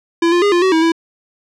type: tone with pitch steps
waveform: square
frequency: 336.9 / 349.6 / 408.2 / 349.1 / 377.4 / 322.4 / 330.3 Hz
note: E4 / F4 / G#4 / F4 / F#4 / E4 / E4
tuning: +38 / +2 / -30 / -1 / +34 / -38 / +4 cents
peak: -11 dBFS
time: 0.22-0.92 s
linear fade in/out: 5 ms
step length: 100 ms
effects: low-pass 5000 Hz 12 dB/octave